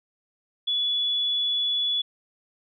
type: tone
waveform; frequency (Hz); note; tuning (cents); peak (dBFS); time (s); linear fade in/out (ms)
sine; 3418; G#7; +49; -22; 0.67-2.02; 10
effects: none